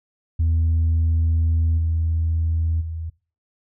sine tone with level steps, 81.5 Hz, E2, 19 cents flat, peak -14 / -17 / -26 dBFS, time 0.39-3.1 s, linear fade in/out 10 ms, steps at 1.77 / 2.8 s, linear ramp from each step 20 ms, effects noise-tail reverb RT60 0.4 s tail -24 dB re dry + tanh soft clip ceiling -14 dBFS

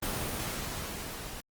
pink noise with level ramp, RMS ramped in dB -32 to -42 dBFS, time 0.02-1.41 s, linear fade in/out 10 ms, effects Opus 24 kbps

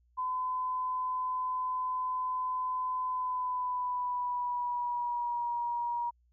sine tone with pitch glide, 1015 to 952.5 Hz, B5 to A#5, +47 to +37 cents, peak -30 dBFS, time 0.17-6.11 s, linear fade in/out 20 ms, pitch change -110 cents, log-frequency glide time 3.06-5.5 s, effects added 60 Hz sine -65 dBFS peak until 6.32 s

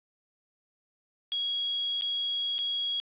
sine tone with dropouts, 3312 Hz, G#7, 5 cents flat, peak -27 dBFS, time 1.32-3 s, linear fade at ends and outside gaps 0 ms, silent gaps 2.011-2.021 / 2.582-2.589 s, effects resampled to 8000 Hz + 10-bit

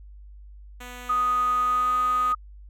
5% pulse tone with pitch glide, 246.9 to 252.7 Hz, B3 to B3, 0 to +40 cents, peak -27 dBFS, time 0.8-2.33 s, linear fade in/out 10 ms, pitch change +40 cents, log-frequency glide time 1.65-1.94 s
sine tone, 1244.5 Hz, D#6, in tune, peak -20 dBFS, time 1.09-2.35 s, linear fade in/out 10 ms
effects added 50 Hz sine -42 dBFS peak until 2.69 s

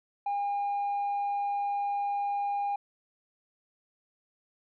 triangle tone with tanh clipping, 809 Hz, G#5, 46 cents flat, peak -28 dBFS, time 0.26-2.76 s, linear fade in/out 5 ms, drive 6 dB, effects none

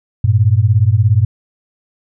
sine beating tone pair, 98 / 115 Hz, G2 / A#2, 0 / -23 cents, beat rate 17 Hz, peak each -11 dBFS, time 0.24-1.25 s, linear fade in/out 5 ms, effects none

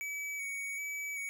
square tone with vibrato, 2265 Hz, C#7, 37 cents sharp, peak -37 dBFS, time 0.01-1.29 s, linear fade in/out 0 ms, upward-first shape square, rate 1.3 Hz, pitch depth 18 cents each way, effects none

